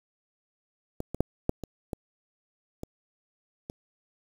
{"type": "clicks", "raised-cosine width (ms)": 2, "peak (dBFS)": [-18, -20, -9, -10, -23, -18, -22, -24], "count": 8, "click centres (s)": [1.004, 1.146, 1.206, 1.494, 1.637, 1.932, 2.834, 3.699], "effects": ["7-bit"]}